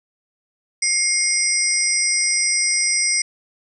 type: tone cluster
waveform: sine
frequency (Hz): 2128 / 5070 / 5760 / 8470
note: C7 / D#8 / F#8 / C9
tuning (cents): +29 / +32 / -47 / +20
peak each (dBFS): -22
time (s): 0.82-3.22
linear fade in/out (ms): 5
effects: none